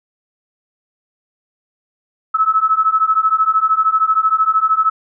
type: beating tone pair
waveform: sine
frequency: 1292 / 1305 Hz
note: E6 / E6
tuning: -35 / -18 cents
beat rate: 13 Hz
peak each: -15 / -14 dBFS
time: 2.34-4.9 s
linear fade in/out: 10 ms
effects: none